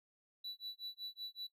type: tone with tremolo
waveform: triangle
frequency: 3951 Hz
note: B7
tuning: in tune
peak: -39 dBFS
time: 0.44-1.47 s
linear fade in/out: 5 ms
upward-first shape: sine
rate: 5.3 Hz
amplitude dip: 100%
effects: noise-tail reverb RT60 0.1 s tail -17 dB re dry